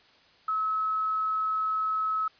sine tone with quantisation, 1290 Hz, E6, 38 cents flat, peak -25 dBFS, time 0.48-2.28 s, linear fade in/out 5 ms, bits 9, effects white hiss -59 dBFS RMS until 2.39 s + resampled to 11025 Hz

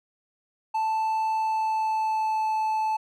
triangle tone with pitch glide, 880 to 871.9 Hz, A5 to A5, 0 to -16 cents, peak -21 dBFS, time 0.74-2.97 s, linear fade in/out 10 ms, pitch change -16 cents, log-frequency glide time 1.31-2.49 s, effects none

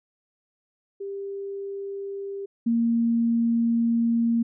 sine tone pair in turn, 396.2 / 232.1 Hz, G4 / A#3, +18 / -7 cents, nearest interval major sixth, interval 925 cents, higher first, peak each -30 / -19 dBFS, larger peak second, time 1-2.46 / 2.66-4.43 s, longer second, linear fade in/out 10 ms, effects none

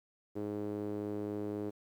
sawtooth tone with band-pass filter, 103.83 Hz, G#2, in tune, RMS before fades -38 dBFS, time 0.35-1.71 s, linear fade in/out 20 ms, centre 370 Hz, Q 3, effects 11-bit

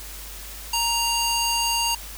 square tone with band-pass filter, 932.3 Hz, A#5, in tune, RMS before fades -23 dBFS, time 0.73-1.95 s, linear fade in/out 5 ms, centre 6000 Hz, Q 0.61, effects added 50 Hz sine -39 dBFS peak until 2.17 s + white hiss -39 dBFS RMS until 2.17 s

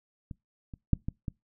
clicks, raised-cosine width 5 ms, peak -27 / -29 / -10 / -19 / -21 dBFS, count 5, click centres 0.312 / 0.738 / 0.933 / 1.085 / 1.282 s, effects noise-tail reverb RT60 0.2 s tail -24 dB re dry

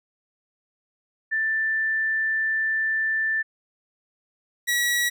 sine / sawtooth tone pair in turn, 1770 / 1925.9 Hz, A6 / B6, +10 / -44 cents, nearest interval minor second, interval 146 cents, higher second, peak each -21 / -17 dBFS, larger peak second, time 1.31-3.43 / 4.67-5.1 s, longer first, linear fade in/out 20 ms, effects none

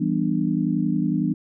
sine chord, E minor seventh, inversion none, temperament equal with one note detuned, 164.81 / 196 / 246.9 / 297.6 Hz, E3 / G3 / B3 / D4, 0 / 0 / 0 / +23 cents, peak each -25 dBFS, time 0-1.34 s, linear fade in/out 10 ms, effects none

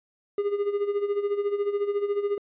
triangle tone with tremolo, 406.9 Hz, G#4, 35 cents flat, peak -19 dBFS, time 0.38-2.38 s, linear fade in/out 2 ms, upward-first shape sine, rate 14 Hz, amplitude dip 70%, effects resampled to 8000 Hz

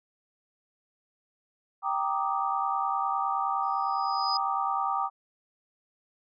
sine chord, Eb major seventh, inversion first, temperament equal, 784 / 932.3 / 1174.7 / 1244.5 Hz, G5 / Bb5 / D6 / Eb6, 0 / 0 / 0 / 0 cents, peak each -30 / -33 / -30 / -33 dBFS, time 1.82-5.1 s, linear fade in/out 50 ms
sine tone with exponential growth, 4978 Hz, D#8, in tune, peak -26 dBFS, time 3.63-4.37 s, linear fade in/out 2 ms, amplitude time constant 160 ms
effects none

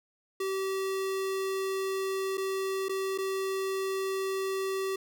square tone with dropouts, 384.8 Hz, G4, 32 cents flat, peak -30 dBFS, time 0.4-4.96 s, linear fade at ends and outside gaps 5 ms, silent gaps 2.373-2.378 / 2.885-2.893 / 3.178-3.184 s, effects none

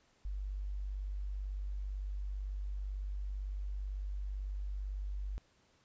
sine tone, 48.98 Hz, G1, 1 cent flat, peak -36 dBFS, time 0.25-5.38 s, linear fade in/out 0 ms, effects pink hiss -70 dBFS RMS until 5.84 s + resampled to 16000 Hz

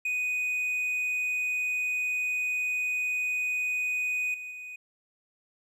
triangle tone with level steps, 2489 Hz, D#7, in tune, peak -25 / -35 / -37 dBFS, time 0.05-4.76 s, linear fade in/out 5 ms, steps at 4.34 / 4.51 s, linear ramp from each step 2 ms, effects none

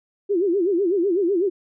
sine tone with vibrato, 370 Hz, F#4, in tune, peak -17 dBFS, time 0.29-1.5 s, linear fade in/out 20 ms, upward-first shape sine, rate 8 Hz, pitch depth 190 cents each way, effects none

